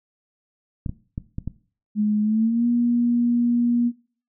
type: clicks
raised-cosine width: 5 ms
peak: -15 dBFS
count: 5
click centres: 0.862 / 0.894 / 1.179 / 1.384 / 1.476 s
type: tone with pitch glide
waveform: sine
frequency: 210.6 to 239.1 Hz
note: G#3 to A#3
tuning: +24 to +44 cents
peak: -17 dBFS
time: 1.95-3.92 s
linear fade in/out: 50 ms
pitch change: +220 cents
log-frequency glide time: 2.22-2.66 s
effects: noise-tail reverb RT60 0.4 s tail -17 dB re dry